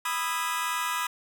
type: chord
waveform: sawtooth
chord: E major seventh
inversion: second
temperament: just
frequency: 988.9 / 1236.1 / 1318.5 / 1648.1 Hz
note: B5 / D#6 / E6 / G#6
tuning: +2 / -12 / 0 / -14 cents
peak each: -27 / -28 / -32 / -32 dBFS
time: 0.05-1.07 s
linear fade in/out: 5 ms
effects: none